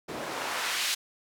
white noise with band-pass filter sweep, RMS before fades -32 dBFS, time 0.08-0.95 s, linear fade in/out 10 ms, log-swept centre 300 to 3600 Hz, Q 0.83, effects none

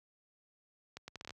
accelerating click train, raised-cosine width 0.2 ms, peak -27 dBFS, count 8, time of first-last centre 0.97-1.306 s, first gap 110 ms, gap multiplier 0.7, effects high-pass 60 Hz 12 dB/octave

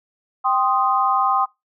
sine chord, C minor, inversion second, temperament equal, 784 / 1046.5 / 1244.5 Hz, G5 / C6 / Eb6, 0 / 0 / 0 cents, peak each -20 dBFS, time 0.44-1.46 s, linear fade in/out 20 ms, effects noise-tail reverb RT60 0.2 s tail -22 dB re dry

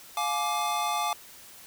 square chord, D diminished, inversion first, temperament just, 704.8 / 845.8 / 1174.7 Hz, F5 / Ab5 / D6, +16 / +31 / 0 cents, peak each -33 / -31 / -31 dBFS, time 0.17-1.13 s, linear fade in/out 2 ms, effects white hiss -49 dBFS RMS until 1.66 s

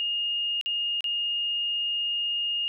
sine tone with dropouts, 2842 Hz, F7, 30 cents sharp, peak -25 dBFS, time 0-2.68 s, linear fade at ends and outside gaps 0 ms, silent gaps 0.612-0.66 / 1.007-1.042 s, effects none

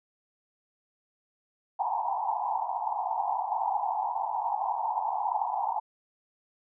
white band-pass noise, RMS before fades -30 dBFS, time 1.79-5.8 s, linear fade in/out 10 ms, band 730 to 960 Hz, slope 96 dB/octave, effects none

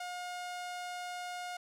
sawtooth tone, 716 Hz, F5, 43 cents sharp, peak -35 dBFS, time 0-1.57 s, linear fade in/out 5 ms, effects low-pass 10000 Hz 12 dB/octave

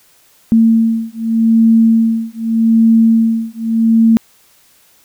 sine beating tone pair, 225.7 / 226.53 Hz, A3 / A#3, +44 / -49 cents, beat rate 0.83 Hz, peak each -11 dBFS, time 0.52-4.17 s, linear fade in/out 0 ms, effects white hiss -50 dBFS RMS until 5.04 s

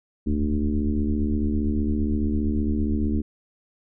sine tone with frequency modulation, 145.8 Hz, D3, 12 cents flat, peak -20 dBFS, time 0.26-3.22 s, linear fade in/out 10 ms, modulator 75.1 Hz, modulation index 2.3, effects none

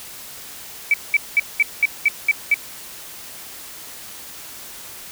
sine tone bursts, 2298 Hz, D7, 38 cents flat, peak -11 dBFS, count 8, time 0.91-2.542 s, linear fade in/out 2 ms, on 29 ms, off 200 ms, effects white hiss -37 dBFS RMS until 5.11 s

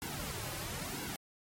pink noise with flanger, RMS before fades -40 dBFS, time 0.02-1.16 s, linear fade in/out 0 ms, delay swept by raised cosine 1.6 to 4.4 ms, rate 1 Hz, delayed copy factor -0.85, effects MP3 64 kbps

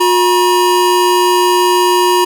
square tone pair together, 359.4 / 959.5 Hz, F4 / A#5, +50 / +50 cents, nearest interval octave + perfect fourth, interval 1700 cents, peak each -12 dBFS, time 0-2.25 s, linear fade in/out 10 ms, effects none

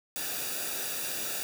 white noise with comb filter, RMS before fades -34 dBFS, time 0.16-1.43 s, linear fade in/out 0 ms, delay 0.95 ms, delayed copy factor -0.65, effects none

